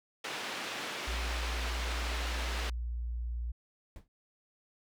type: band-pass noise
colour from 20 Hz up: white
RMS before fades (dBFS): -39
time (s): 0.24-2.7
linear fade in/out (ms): 5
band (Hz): 200 to 3200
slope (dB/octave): 12
type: tone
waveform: sine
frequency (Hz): 59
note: A#1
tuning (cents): +22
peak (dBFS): -33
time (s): 1.07-3.52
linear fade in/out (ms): 10
type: noise with exponential decay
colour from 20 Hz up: brown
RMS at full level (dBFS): -41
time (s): 3.96-4.08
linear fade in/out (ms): 1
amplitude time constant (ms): 26
effects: none